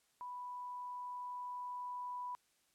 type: tone with level ramp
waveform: sine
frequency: 988 Hz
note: B5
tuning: in tune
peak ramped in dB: -43 to -40 dBFS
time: 0.21-2.35 s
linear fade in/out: 0 ms
effects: white hiss -75 dBFS RMS until 2.74 s + low-pass 11000 Hz 12 dB/octave